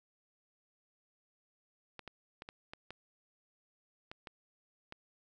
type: clicks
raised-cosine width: 0.3 ms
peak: -29 dBFS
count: 9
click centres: 1.993 / 2.077 / 2.421 / 2.489 / 2.735 / 2.906 / 4.115 / 4.272 / 4.924 s
effects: none